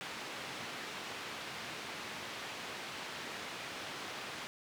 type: band-pass noise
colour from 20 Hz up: white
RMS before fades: -44 dBFS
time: 0.01-4.47 s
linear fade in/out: 0 ms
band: 120 to 3100 Hz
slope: 12 dB/octave
effects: none